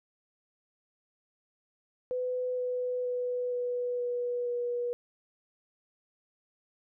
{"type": "tone with pitch steps", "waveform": "sine", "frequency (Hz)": [502, 498.2, 494.5, 490.8, 487.1, 483.5], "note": ["B4", "B4", "B4", "B4", "B4", "B4"], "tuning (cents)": [28, 15, 2, -11, -24, -37], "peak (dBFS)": -29, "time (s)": [2.11, 4.93], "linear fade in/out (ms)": 0, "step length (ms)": 470, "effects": []}